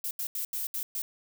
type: noise bursts at uneven times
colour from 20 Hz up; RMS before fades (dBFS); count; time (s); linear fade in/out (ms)
violet; -33; 6; 0.04-0.11 / 0.19-0.27 / 0.35-0.45 / 0.53-0.67 / 0.74-0.83 / 0.95-1.02; 2
effects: none